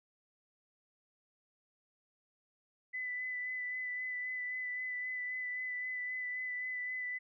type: tone with vibrato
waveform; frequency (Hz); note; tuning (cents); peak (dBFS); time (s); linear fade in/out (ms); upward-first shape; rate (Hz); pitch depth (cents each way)
sine; 2000; B6; +21; -36; 2.93-7.19; 20; sine; 3.8; 16
effects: none